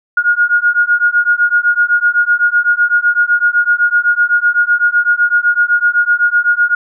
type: beating tone pair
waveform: sine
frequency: 1429 / 1436.9 Hz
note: F6 / F6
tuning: +39 / +49 cents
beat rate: 7.9 Hz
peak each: -12 dBFS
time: 0.17-6.75 s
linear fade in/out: 5 ms
effects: none